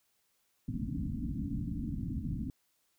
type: low-pass noise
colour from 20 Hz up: white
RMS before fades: -36 dBFS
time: 0.68-2.5 s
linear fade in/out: 2 ms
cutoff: 290 Hz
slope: 96 dB/octave
effects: white hiss -75 dBFS RMS until 2.98 s